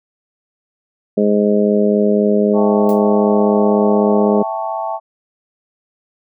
harmonic tone, 103.83 Hz, G#2, in tune, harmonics 2 / 3 / 4 / 5 / 6, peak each -14 / -23 / -15 / -20 / -20 dBFS, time 1.17-4.43 s, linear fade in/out 10 ms
sine chord, A dominant seventh, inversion second, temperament equal, 659.3 / 784 / 880 / 1108.7 Hz, E5 / G5 / A5 / C#6, 0 / 0 / 0 / 0 cents, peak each -23 / -25 / -23 / -28 dBFS, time 2.53-5 s, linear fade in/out 50 ms
blue noise with exponential decay, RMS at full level -32 dBFS, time 2.89-3.04 s, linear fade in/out 0 ms, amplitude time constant 32 ms
effects none

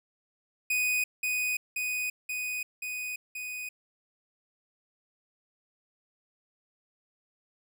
45% pulse tone with echo, 2489 Hz, D#7, in tune, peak -25 dBFS, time 0.7-1.04 s, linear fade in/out 5 ms, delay 530 ms, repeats 5, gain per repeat -2 dB, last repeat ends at 3.69 s, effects none

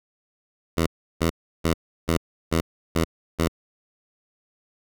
10% pulse tone bursts, 82.5 Hz, E2, 2 cents sharp, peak -11 dBFS, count 7, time 0.77-3.482 s, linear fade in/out 10 ms, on 96 ms, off 340 ms, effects none

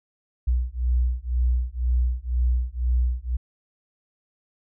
sine beating tone pair, 60.4 / 62.4 Hz, B1 / B1, -38 / +19 cents, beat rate 2 Hz, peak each -23 dBFS, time 0.47-3.37 s, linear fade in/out 10 ms, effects none

